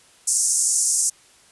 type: band-pass noise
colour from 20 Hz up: white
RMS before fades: -20 dBFS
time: 0.27-1.1 s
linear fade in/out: 10 ms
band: 5900 to 10000 Hz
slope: 48 dB/octave
effects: white hiss -53 dBFS RMS until 1.51 s + resampled to 24000 Hz